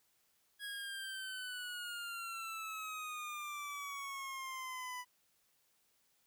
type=exponential sweep; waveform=25% pulse; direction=down; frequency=1661.2 to 987.8 Hz; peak=-38 dBFS; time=0.59-5.05 s; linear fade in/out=50 ms; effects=white hiss -75 dBFS RMS until 6.26 s